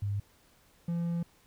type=tone pair in turn; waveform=sine / triangle; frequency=101.1 / 170.35 Hz; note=G#2 / F3; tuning=-46 / -43 cents; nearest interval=major sixth; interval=903 cents; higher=second; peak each=-29 / -27 dBFS; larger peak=second; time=0.02-0.2 / 0.88-1.23 s; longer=second; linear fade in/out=5 ms; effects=pink hiss -64 dBFS RMS until 1.46 s